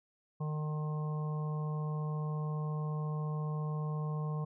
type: harmonic tone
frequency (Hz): 152.4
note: D#3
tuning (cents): -36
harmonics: 1 / 3 / 4 / 5 / 6 / 7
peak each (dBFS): -33 / -46 / -52 / -51 / -55 / -47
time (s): 0.4-4.45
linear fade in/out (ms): 10
effects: none